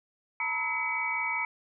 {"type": "tone cluster", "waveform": "sine", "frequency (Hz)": [903, 968, 1293, 2034, 2266], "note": ["A5", "B5", "E6", "C7", "C#7"], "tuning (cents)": [45, -35, -34, -50, 37], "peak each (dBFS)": [-37, -36, -38, -36, -30], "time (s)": [0.4, 1.45], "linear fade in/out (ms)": 2, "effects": []}